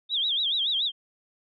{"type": "tone with vibrato", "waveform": "sine", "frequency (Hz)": 3510, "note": "A7", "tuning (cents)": -5, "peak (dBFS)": -23, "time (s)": [0.09, 0.92], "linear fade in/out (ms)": 50, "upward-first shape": "sine", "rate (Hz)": 7, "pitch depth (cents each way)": 190, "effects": []}